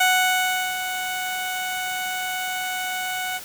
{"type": "tone with ADSR envelope", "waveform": "15% pulse", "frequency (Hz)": 740, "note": "F#5", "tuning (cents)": 0, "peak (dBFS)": -9, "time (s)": [0, 3.4], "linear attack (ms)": 8, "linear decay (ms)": 730, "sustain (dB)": -10, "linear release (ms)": 37, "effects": ["white hiss -38 dBFS RMS until 3.44 s"]}